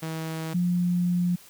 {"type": "tone pair in turn", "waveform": ["sawtooth", "sine"], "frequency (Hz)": [160.7, 176.92], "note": ["E3", "F3"], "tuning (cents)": [-44, 23], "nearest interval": "major second", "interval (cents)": 167, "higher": "second", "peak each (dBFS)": [-26, -21], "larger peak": "second", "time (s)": [[0.02, 0.54], [0.54, 1.36]], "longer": "second", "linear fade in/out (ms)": 10, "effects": ["white hiss -51 dBFS RMS until 1.49 s"]}